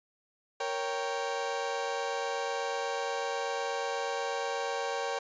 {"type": "chord", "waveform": "30% pulse", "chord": "G diminished", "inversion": "first", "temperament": "equal", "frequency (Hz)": [466.2, 554.4, 784], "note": ["Bb4", "Db5", "G5"], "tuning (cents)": [0, 0, 0], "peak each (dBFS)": -33, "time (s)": [0.6, 5.19], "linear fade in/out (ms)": 5, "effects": ["resampled to 16000 Hz"]}